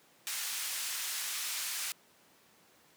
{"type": "band-pass noise", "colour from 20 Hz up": "white", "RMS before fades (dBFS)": -37, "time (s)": [0.27, 1.92], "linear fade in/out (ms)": 0, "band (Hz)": [1400, 11000], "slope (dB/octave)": 12, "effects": ["pink hiss -63 dBFS RMS until 2.96 s", "high-pass 200 Hz 12 dB/octave"]}